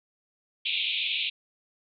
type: band-pass noise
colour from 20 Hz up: white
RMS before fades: -29 dBFS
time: 0.65-1.3 s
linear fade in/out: 10 ms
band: 2300 to 3800 Hz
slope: 96 dB/octave
effects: none